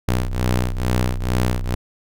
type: ring-modulated tone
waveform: sawtooth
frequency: 61.74 Hz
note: B1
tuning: in tune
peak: -11 dBFS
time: 0.08-1.75 s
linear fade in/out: 5 ms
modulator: 32 Hz
effects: none